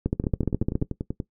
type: two click trains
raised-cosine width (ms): 3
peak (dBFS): -15 / -10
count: 11 / 12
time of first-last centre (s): 0.24-1.202 / 0.06-0.824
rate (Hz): 10.4 / 14.4
effects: noise-tail reverb RT60 0.1 s tail -18 dB re dry